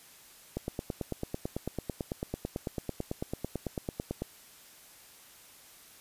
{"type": "click train", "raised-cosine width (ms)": 2, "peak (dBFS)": -19, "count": 34, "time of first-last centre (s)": [0.57, 4.22], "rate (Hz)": 9.04, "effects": ["white hiss -55 dBFS RMS until 6 s", "resampled to 32000 Hz"]}